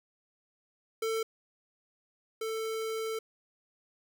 square tone pair in turn, 446.7 / 443.9 Hz, A4 / A4, +26 / +15 cents, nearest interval unison, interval 11 cents, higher first, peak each -30 / -33 dBFS, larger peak first, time 1.02-1.23 / 2.41-3.19 s, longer second, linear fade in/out 5 ms, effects none

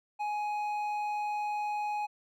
sine tone with hard clipping, 836 Hz, G#5, 11 cents sharp, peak -32 dBFS, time 0.19-2.07 s, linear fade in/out 20 ms, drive 6 dB, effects none

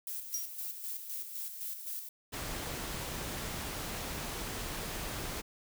violet noise with tremolo, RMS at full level -39 dBFS, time 0.07-2.09 s, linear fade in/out 2 ms, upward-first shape square, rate 3.9 Hz, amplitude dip 50%
40% pulse tone with exponential decay, 5710 Hz, F8, 37 cents sharp, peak -29 dBFS, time 0.34-0.51 s, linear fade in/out 2 ms, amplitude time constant 36 ms
pink noise, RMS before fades -39 dBFS, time 2.32-5.42 s, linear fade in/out 20 ms
clicks, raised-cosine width 5 ms, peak -31 dBFS, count 2, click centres 2.522 / 2.945 s
effects none

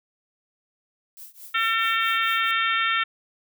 violet noise with tremolo, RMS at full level -40 dBFS, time 1.17-2.51 s, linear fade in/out 0 ms, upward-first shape triangle, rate 4.6 Hz, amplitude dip 95%
harmonic tone, 451.7 Hz, A4, 45 cents sharp, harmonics 3 / 4 / 5 / 6 / 7 / 8, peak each -24 / -26 / -28 / -30 / -31 / -32 dBFS, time 1.54-3.04 s, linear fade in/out 10 ms
effects none

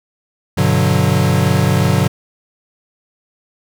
square chord, G major seventh, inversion none, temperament equal, 98 / 123.47 / 146.83 / 185 Hz, G2 / B2 / D3 / F#3, 0 / 0 / 0 / 0 cents, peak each -18 / -18 / -17 / -18 dBFS, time 0.57-2.08 s, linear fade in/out 10 ms, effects none

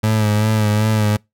30% pulse tone with vibrato, 107.3 Hz, A2, 43 cents flat, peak -11 dBFS, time 0.03-1.17 s, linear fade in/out 10 ms, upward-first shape sine, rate 2.6 Hz, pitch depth 38 cents each way, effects noise-tail reverb RT60 0.2 s tail -26 dB re dry

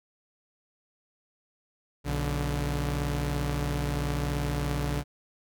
sawtooth tone pair together, 60.8 / 144.61 Hz, B1 / D3, -26 / -26 cents, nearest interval octave + minor third, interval 1500 cents, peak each -26 dBFS, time 2.04-5.04 s, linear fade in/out 50 ms, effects none

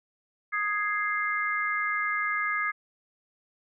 sine chord, Ab major, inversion second, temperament equal, 1244.5 / 1661.2 / 2093 Hz, Eb6 / Ab6 / C7, 0 / 0 / 0 cents, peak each -30 dBFS, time 0.52-2.72 s, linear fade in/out 20 ms, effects none

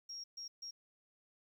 triangle tone bursts at uneven times, 5588 Hz, F8, in tune, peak -40 dBFS, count 3, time 0.09-0.24 / 0.37-0.48 / 0.62-0.71 s, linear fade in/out 10 ms, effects tanh soft clip ceiling -42 dBFS + 12-bit

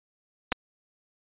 clicks, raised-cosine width 0.3 ms, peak -10 dBFS, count 2, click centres 0.52 / 0.524 s, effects resampled to 8000 Hz

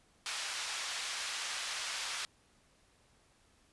white band-pass noise, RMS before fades -39 dBFS, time 0.26-2.25 s, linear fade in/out 0 ms, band 960 to 5400 Hz, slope 12 dB/octave, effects pink hiss -68 dBFS RMS until 3.72 s + resampled to 24000 Hz

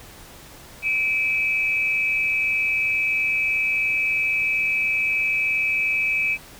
sine tone pair together, 2335 / 2558 Hz, D7 / D#7, -11 / +47 cents, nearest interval major second, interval 158 cents, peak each -22 dBFS, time 0.82-6.38 s, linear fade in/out 50 ms, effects pink hiss -44 dBFS RMS until 6.59 s

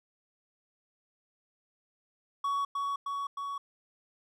triangle tone with echo, 1122 Hz, C#6, 21 cents sharp, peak -26 dBFS, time 2.44-2.65 s, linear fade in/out 5 ms, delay 310 ms, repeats 3, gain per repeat -2 dB, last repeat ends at 3.58 s, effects none

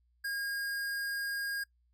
square tone, 1625 Hz, G#6, 38 cents flat, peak -34 dBFS, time 0.24-1.64 s, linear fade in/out 10 ms, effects noise-tail reverb RT60 0.1 s tail -21 dB re dry + added 60 Hz sine -68 dBFS peak until 1.93 s

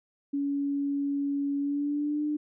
sine tone with pitch glide, 282.1 to 298.9 Hz, C#4 to D4, +30 to +31 cents, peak -26 dBFS, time 0.33-2.37 s, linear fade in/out 10 ms, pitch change +101 cents, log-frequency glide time 1.59-2.23 s, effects none

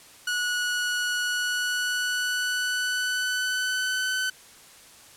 sawtooth tone with pitch glide, 1464 to 1513.9 Hz, F#6 to F#6, -19 to +39 cents, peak -21 dBFS, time 0.27-4.3 s, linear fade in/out 5 ms, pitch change +58 cents, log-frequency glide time 1.2-4.16 s, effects white hiss -50 dBFS RMS until 5.16 s + low-pass 11000 Hz 12 dB/octave

